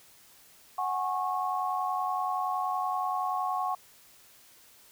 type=chord; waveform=sine; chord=F# suspended second; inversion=none; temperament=equal with one note detuned; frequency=740 / 830.6 / 1095.4 Hz; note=F#5 / G#5 / C#6; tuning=0 / 0 / -21 cents; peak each=-31 / -35 / -31 dBFS; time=0.78-3.75 s; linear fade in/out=5 ms; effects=white hiss -57 dBFS RMS until 4.91 s